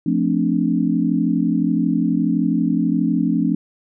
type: chord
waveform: sine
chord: D minor seventh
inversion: first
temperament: equal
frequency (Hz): 174.61 / 220 / 261.6 / 293.7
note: F3 / A3 / C4 / D4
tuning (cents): 0 / 0 / 0 / 0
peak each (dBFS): -21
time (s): 0.06-3.55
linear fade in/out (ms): 5
effects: none